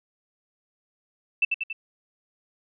sine tone with echo, 2656 Hz, E7, 12 cents sharp, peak -17 dBFS, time 1.42-1.45 s, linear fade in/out 5 ms, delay 93 ms, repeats 3, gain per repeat -4 dB, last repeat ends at 1.729 s, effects none

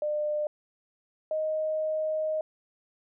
sine tone pair in turn, 600 / 623.7 Hz, D5 / D#5, +37 / +4 cents, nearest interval minor second, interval 67 cents, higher second, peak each -26 dBFS, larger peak neither, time 0.02-0.47 / 1.31-2.41 s, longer second, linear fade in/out 2 ms, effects none

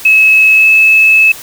sine tone with pitch glide, 2582 to 2600 Hz, E7 to E7, -37 to -24 cents, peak -3 dBFS, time 0.05-1.32 s, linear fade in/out 5 ms, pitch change +13 cents, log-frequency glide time 0.54-0.67 s, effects white hiss -29 dBFS RMS until 1.42 s

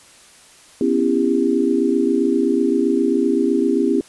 sine chord, C# half-diminished seventh, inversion third, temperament just, 249.5 / 277.2 / 332.6 / 399.1 Hz, B3 / C#4 / E4 / G4, +18 / 0 / +16 / +31 cents, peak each -20 dBFS, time 0.81-4.01 s, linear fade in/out 2 ms, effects white hiss -47 dBFS RMS until 4.08 s + resampled to 24000 Hz

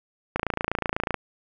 click train, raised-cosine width 0.5 ms, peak -9 dBFS, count 23, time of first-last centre 0.36-1.143 s, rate 28.1 Hz, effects none

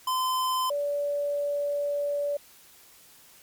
square / sine tone pair in turn, 1027 / 576.4 Hz, C6 / D5, -33 / -33 cents, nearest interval minor seventh, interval 1000 cents, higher first, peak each -25 dBFS, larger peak neither, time 0.07-0.7 / 0.7-2.37 s, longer second, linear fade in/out 5 ms, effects white hiss -54 dBFS RMS until 3.42 s + MP3 96 kbps

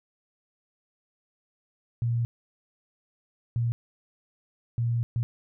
sine tone bursts at uneven times, 117.8 Hz, A#2, 19 cents sharp, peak -23 dBFS, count 4, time 2.02-2.25 / 3.56-3.72 / 4.78-5.03 / 5.16-5.23 s, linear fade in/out 0 ms, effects none

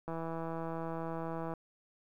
click train, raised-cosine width 1 ms, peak -26 dBFS, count 240, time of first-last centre 0.08-1.537 s, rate 164 Hz, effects 11-bit

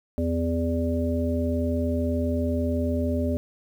harmonic tone with a mistuned harmonic, 83.8 Hz, E2, 29 cents sharp, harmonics 1 / 3 / 5 / 7, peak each -26 / -26 / -33 / -30 dBFS, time 0.18-3.37 s, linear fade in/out 0 ms, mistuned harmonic 5, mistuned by -35 cents, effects 9-bit

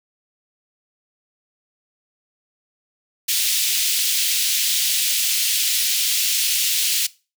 pink high-pass noise, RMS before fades -20 dBFS, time 3.28-7.07 s, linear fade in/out 10 ms, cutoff 2800 Hz, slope 24 dB/octave, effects noise-tail reverb RT60 0.3 s tail -20 dB re dry

